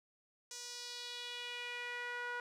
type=tone with band-pass filter sweep; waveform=sawtooth; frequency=485.5 Hz; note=B4; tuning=30 cents flat; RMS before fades=-44 dBFS; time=0.51-2.4 s; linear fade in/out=2 ms; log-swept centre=6300 to 1400 Hz; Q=2.4; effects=none